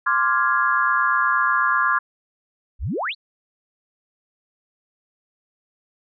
sine chord, D half-diminished seventh, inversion third, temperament equal, 1046.5 / 1174.7 / 1396.9 / 1661.2 Hz, C6 / D6 / F6 / Ab6, 0 / 0 / 0 / 0 cents, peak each -22 dBFS, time 0.06-1.99 s, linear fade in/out 10 ms
sine exponential sweep, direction up, 42.37 to 4702 Hz, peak -22 dBFS, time 2.79-3.15 s, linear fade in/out 50 ms
effects none

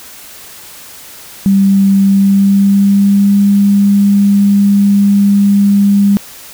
sine tone with pitch glide, 196 to 200.9 Hz, G3 to G3, 0 to +43 cents, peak -5 dBFS, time 1.46-6.17 s, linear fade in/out 0 ms, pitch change +43 cents, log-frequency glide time 2.02-3.37 s, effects white hiss -33 dBFS RMS until 6.53 s

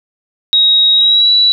sine tone with pitch glide, 3793 to 3934 Hz, A#7 to B7, +29 to -7 cents, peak -6 dBFS, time 0.53-1.52 s, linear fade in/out 0 ms, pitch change +64 cents, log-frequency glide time 0.94-1.32 s, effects none

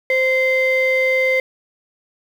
sine tone pair together, 520.8 / 2079 Hz, C5 / C7, -8 / -12 cents, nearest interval 2 octaves, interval 2396 cents, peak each -15 dBFS, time 0.1-1.4 s, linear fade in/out 2 ms, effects tanh soft clip ceiling -10 dBFS + 7-bit

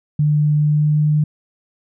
sine tone with pitch glide, 149.5 to 150.89 Hz, D3 to D3, +31 to +47 cents, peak -12 dBFS, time 0.19-1.24 s, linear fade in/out 5 ms, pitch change +16 cents, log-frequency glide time 0.61-0.98 s, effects none

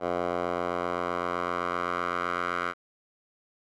10% pulse tone with band-pass filter sweep, 87.8 Hz, F2, 10 cents sharp, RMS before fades -30 dBFS, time 0-2.74 s, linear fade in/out 50 ms, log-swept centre 750 to 1400 Hz, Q 2.3, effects none

